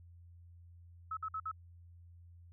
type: tone bursts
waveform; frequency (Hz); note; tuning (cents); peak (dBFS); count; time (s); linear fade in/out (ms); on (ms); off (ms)
sine; 1294; E6; -32; -36; 4; 1.11-1.515; 5; 60; 55
effects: added 86 Hz sine -54 dBFS peak until 2.52 s